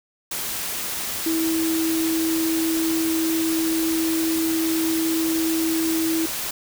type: tone in noise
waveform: sine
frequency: 324.8 Hz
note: E4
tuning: 26 cents flat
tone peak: -20 dBFS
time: 1.26-6.26 s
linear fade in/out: 5 ms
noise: white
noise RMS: -28 dBFS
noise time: 0.31-6.51 s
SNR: +5 dB
effects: none